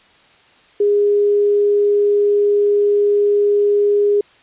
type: tone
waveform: sine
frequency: 410.2 Hz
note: G#4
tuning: 21 cents flat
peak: -11 dBFS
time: 0.8-4.21 s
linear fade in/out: 5 ms
effects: white hiss -50 dBFS RMS until 4.42 s + resampled to 8000 Hz